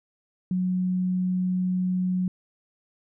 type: tone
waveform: sine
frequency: 183.2 Hz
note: F#3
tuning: 17 cents flat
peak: -22 dBFS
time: 0.51-2.28 s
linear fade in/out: 2 ms
effects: none